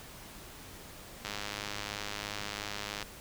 click train, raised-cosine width 0.2 ms, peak -19 dBFS, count 184, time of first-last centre 1.25-3.027 s, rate 103 Hz, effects pink hiss -49 dBFS RMS until 3.2 s

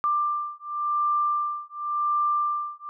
sine beating tone pair, 1185 / 1185.91 Hz, D6 / D6, +15 / +17 cents, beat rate 0.91 Hz, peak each -26 dBFS, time 0.04-2.89 s, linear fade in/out 0 ms, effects none

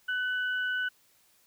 sine tone pair together, 1500.7 / 2960 Hz, F#6 / F#7, +24 / 0 cents, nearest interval octave, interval 1176 cents, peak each -28 / -39 dBFS, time 0.08-0.89 s, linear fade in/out 10 ms, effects white hiss -65 dBFS RMS until 1.46 s

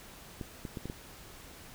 clicks, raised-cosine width 3 ms, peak -25 dBFS, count 5, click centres 0.412 / 0.652 / 0.772 / 0.856 / 0.899 s, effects pink hiss -51 dBFS RMS until 1.74 s

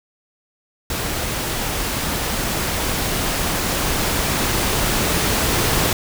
pink noise with level ramp, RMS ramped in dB -24 to -18 dBFS, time 0.9-5.93 s, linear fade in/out 2 ms, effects none

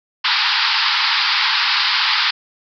white band-pass noise, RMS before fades -17 dBFS, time 0.24-2.31 s, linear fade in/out 10 ms, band 830 to 5000 Hz, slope 96 dB/octave, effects none

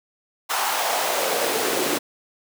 pink noise with high-pass filter sweep, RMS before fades -23 dBFS, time 0.49-1.99 s, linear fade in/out 20 ms, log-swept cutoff 950 to 310 Hz, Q 2.5, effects none

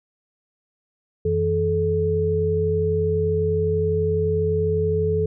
sine tone cluster, 89.1 / 161 / 431.8 Hz, F2 / E3 / A4, +35 / -41 / -33 cents, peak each -24 / -26 / -20 dBFS, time 1.25-5.26 s, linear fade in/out 5 ms, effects none

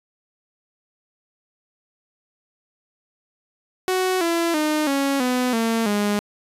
sawtooth tone with pitch steps, 371.5 / 336.8 / 305.3 / 276.7 / 250.8 / 227.4 / 206.1 Hz, F#4 / E4 / D#4 / C#4 / B3 / A#3 / G#3, +7 / +37 / -33 / -3 / +27 / -43 / -13 cents, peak -15 dBFS, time 3.88-6.19 s, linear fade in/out 0 ms, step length 330 ms, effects resampled to 32000 Hz

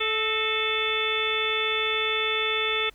harmonic tone with a mistuned harmonic, 436.6 Hz, A4, 13 cents flat, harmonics 1 / 2 / 3 / 4 / 5 / 6 / 7 / 8, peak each -30 / -40 / -31 / -36 / -30 / -30 / -39 / -28 dBFS, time 0-2.9 s, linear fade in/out 10 ms, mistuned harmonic 4, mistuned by +67 cents, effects added 50 Hz sine -55 dBFS peak until 2.94 s + pink hiss -59 dBFS RMS until 2.94 s

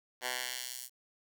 10% pulse tone with high-pass filter sweep, 125.8 Hz, B2, 32 cents sharp, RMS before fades -39 dBFS, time 0.21-0.9 s, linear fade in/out 50 ms, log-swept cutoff 940 to 8500 Hz, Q 0.7, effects 10-bit

